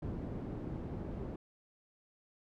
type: low-pass noise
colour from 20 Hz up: white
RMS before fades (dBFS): -41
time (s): 0.02-1.36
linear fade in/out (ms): 5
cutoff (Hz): 270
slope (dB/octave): 12
effects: none